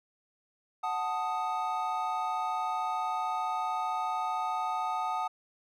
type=chord; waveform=triangle; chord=D# diminished; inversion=first; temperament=equal; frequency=740 / 880 / 1244.5 Hz; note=F#5 / A5 / D#6; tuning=0 / 0 / 0 cents; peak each=-32 dBFS; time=0.83-5.28 s; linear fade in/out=10 ms; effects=none